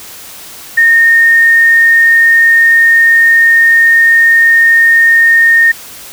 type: tone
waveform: sine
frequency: 1837 Hz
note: A#6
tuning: 26 cents flat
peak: -3 dBFS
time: 0.77-5.72 s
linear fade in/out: 10 ms
effects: white hiss -30 dBFS RMS until 6.12 s